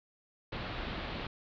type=low-pass noise; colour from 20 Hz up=pink; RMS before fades=-39 dBFS; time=0.52-1.27 s; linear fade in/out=5 ms; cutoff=4200 Hz; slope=48 dB/octave; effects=none